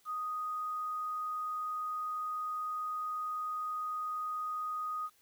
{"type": "tone with quantisation", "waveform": "sine", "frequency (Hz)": 1244.5, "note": "D#6", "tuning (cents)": 0, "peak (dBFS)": -34, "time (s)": [0.05, 5.1], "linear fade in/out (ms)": 50, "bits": 10, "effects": ["white hiss -68 dBFS RMS until 5.21 s"]}